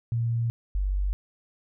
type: tone pair in turn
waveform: sine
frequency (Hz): 116.54 / 48.13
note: A#2 / G1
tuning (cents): 0 / -31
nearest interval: octave + minor third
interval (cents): 1531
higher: first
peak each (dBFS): -23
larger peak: neither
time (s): 0.12-0.5 / 0.75-1.13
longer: neither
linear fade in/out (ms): 0
effects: none